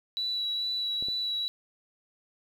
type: tone with vibrato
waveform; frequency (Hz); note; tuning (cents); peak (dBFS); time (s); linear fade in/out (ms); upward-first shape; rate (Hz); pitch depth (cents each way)
sine; 3933; B7; -8; -28; 0.17-1.48; 0; sine; 2.3; 14
type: clicks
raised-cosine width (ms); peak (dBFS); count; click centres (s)
2; -30; 2; 1.025 / 1.085
effects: 9-bit